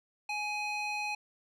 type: tone with band-pass filter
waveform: square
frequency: 836 Hz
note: G#5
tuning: 11 cents sharp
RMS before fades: -35 dBFS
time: 0.29-1.15 s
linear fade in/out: 5 ms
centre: 2500 Hz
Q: 1.4
effects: none